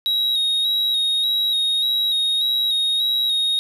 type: tone with vibrato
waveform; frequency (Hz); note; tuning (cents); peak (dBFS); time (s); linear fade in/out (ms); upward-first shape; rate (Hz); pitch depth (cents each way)
triangle; 3795; A#7; +30; -16; 0.06-3.59; 0; square; 1.7; 28
effects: none